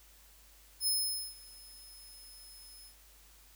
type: tone with ADSR envelope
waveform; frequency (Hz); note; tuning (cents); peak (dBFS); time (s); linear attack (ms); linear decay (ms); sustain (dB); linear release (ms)
15% pulse; 5180; E8; -31; -22; 0.8-2.95; 69; 470; -24; 91
effects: added 50 Hz sine -61 dBFS peak until 3.55 s + white hiss -61 dBFS RMS until 3.55 s